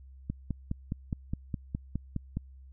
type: click train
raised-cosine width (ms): 5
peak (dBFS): -19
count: 11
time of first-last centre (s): 0.3-2.37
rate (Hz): 4.83
effects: added 66 Hz sine -48 dBFS peak until 2.72 s